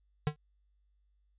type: tone with exponential decay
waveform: square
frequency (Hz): 150.2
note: D3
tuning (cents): +39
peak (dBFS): -23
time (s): 0.27-0.36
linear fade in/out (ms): 0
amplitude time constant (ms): 18
effects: added 50 Hz sine -68 dBFS peak until 1.38 s + resampled to 8000 Hz